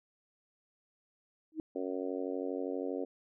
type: tone with exponential growth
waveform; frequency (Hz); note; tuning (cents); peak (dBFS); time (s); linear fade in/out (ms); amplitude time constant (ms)
sine; 315.2; D#4; +23; -29; 1.52-1.6; 1; 17
type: harmonic tone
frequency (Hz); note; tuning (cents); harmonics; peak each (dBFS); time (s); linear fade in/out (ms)
92.5; F#2; 0; 3 / 4 / 5 / 6 / 7 / 8; -38 / -40 / -39 / -42 / -47 / -52; 1.75-3.05; 10
effects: none